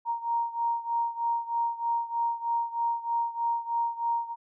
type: beating tone pair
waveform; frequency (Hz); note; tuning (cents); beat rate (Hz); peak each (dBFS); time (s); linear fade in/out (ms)
sine; 932.3 / 935.5; A#5 / A#5; 0 / +6; 3.2; -28 / -31; 0.05-4.36; 50
effects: none